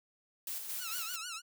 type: noise with tremolo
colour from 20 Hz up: blue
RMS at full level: -39 dBFS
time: 0.47-1.16 s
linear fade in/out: 2 ms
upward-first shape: square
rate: 4.5 Hz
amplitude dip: 40%
type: tone with vibrato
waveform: 10% pulse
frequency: 1376 Hz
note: F6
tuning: 26 cents flat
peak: -31 dBFS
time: 0.78-1.42 s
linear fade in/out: 50 ms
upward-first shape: triangle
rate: 6.6 Hz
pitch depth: 150 cents each way
effects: none

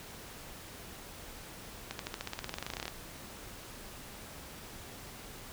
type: accelerating click train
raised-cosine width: 0.2 ms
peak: -19 dBFS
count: 21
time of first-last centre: 1.91-2.88 s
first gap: 82 ms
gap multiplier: 0.94
effects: pink hiss -48 dBFS RMS until 5.52 s

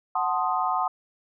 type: chord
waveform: sine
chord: F# diminished seventh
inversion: none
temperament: equal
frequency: 740 / 880 / 1046.5 / 1244.5 Hz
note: F#5 / A5 / C6 / Eb6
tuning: 0 / 0 / 0 / 0 cents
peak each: -27 / -29 / -28 / -28 dBFS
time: 0.15-0.88 s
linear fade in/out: 5 ms
effects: none

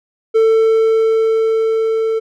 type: tone with level ramp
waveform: triangle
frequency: 445.9 Hz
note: A4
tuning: 23 cents sharp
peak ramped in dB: -6 to -12 dBFS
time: 0.34-2.2 s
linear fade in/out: 20 ms
effects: none

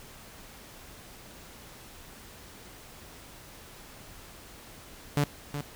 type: tone with echo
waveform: sawtooth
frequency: 145 Hz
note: D3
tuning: 22 cents flat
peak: -19 dBFS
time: 5.17-5.24 s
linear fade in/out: 0 ms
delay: 370 ms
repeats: 1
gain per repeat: -9 dB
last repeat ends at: 5.61 s
effects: pink hiss -49 dBFS RMS until 5.75 s

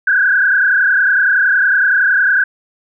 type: tone with frequency modulation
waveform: sine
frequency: 1564 Hz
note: G6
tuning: 4 cents flat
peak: -9 dBFS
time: 0.07-2.44 s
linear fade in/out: 5 ms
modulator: 30.8 Hz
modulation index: 2.8
effects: none

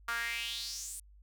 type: tone with high-pass filter sweep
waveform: sawtooth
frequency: 233.1 Hz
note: A#3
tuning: in tune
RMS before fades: -38 dBFS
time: 0.08-1 s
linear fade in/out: 5 ms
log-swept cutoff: 1300 to 9400 Hz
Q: 4.4
effects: added 50 Hz sine -55 dBFS peak until 1.22 s

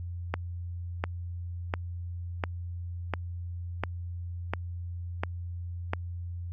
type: click train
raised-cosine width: 0.5 ms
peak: -13 dBFS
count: 9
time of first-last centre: 0.34-5.934 s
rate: 1.43 Hz
effects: added 87 Hz sine -34 dBFS peak until 6.52 s

